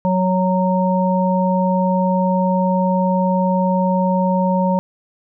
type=harmonic tone; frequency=185 Hz; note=F#3; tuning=in tune; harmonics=1 / 3 / 5; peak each=-16 / -20 / -20 dBFS; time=0.05-4.79 s; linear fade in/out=0 ms; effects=none